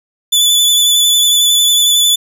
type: tone with vibrato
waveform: sawtooth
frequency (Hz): 3474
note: A7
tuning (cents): -23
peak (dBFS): -5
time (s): 0.32-2.16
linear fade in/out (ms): 10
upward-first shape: sine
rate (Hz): 11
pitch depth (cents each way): 22
effects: none